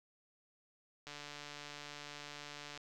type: click train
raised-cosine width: 0.2 ms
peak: -30 dBFS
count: 250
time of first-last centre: 1.07-2.775 s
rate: 146 Hz
effects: none